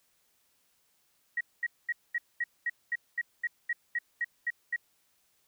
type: tone bursts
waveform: sine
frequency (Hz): 1900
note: A#6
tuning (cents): +33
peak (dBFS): -27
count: 14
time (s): 1.37-4.762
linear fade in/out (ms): 5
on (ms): 38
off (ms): 220
effects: white hiss -71 dBFS RMS until 5.47 s